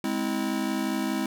square chord, Ab augmented, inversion none, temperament just, 207.7 / 259.6 / 324.5 Hz, Ab3 / C4 / E4, 0 / -13 / -27 cents, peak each -31 dBFS, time 0.04-1.26 s, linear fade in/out 2 ms, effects none

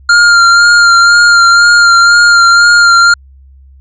square tone with vibrato, 1400 Hz, F6, 4 cents sharp, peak -3 dBFS, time 0.09-3.14 s, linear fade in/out 5 ms, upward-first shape sine, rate 2 Hz, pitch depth 22 cents each way, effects added 67 Hz sine -35 dBFS peak until 3.8 s + resampled to 16000 Hz

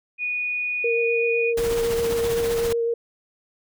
sine tone, 2465 Hz, D#7, 17 cents flat, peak -23 dBFS, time 0.18-1.54 s, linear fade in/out 50 ms
sine tone with vibrato, 465.1 Hz, A#4, 4 cents flat, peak -20 dBFS, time 0.84-2.94 s, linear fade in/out 5 ms, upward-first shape sine, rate 7.9 Hz, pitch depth 13 cents each way
pink noise with tremolo, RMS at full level -29 dBFS, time 1.57-2.73 s, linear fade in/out 5 ms, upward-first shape sine, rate 15 Hz, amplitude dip 45%
effects none

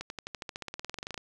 accelerating click train, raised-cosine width 0.2 ms, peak -20 dBFS, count 21, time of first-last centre 0.01-1.178 s, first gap 91 ms, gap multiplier 0.95, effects none

